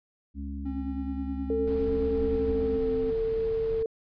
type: harmonic tone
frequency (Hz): 69.9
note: C#2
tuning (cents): +15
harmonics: 1 / 3 / 4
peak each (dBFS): -34 / -39 / -40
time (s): 0.34-2.81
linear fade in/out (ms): 50
type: tone with pitch glide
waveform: triangle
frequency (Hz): 270 to 260.4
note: C#4 to C4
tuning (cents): -45 to -8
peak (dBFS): -30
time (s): 0.65-3.11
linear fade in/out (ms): 10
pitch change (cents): -63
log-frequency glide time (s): 2.2-2.93
type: tone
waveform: sine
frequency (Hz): 448.2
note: A4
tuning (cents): +32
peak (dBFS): -25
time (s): 1.5-3.86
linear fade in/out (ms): 2
type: noise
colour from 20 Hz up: brown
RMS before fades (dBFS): -38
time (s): 1.67-3.83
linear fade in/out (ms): 5
effects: resampled to 11025 Hz